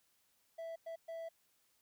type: tone bursts at uneven times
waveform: triangle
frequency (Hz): 659.3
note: E5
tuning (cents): 0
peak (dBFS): -40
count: 3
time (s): 0.58-0.76 / 0.86-0.96 / 1.08-1.29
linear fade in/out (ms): 10
effects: white hiss -75 dBFS RMS until 1.81 s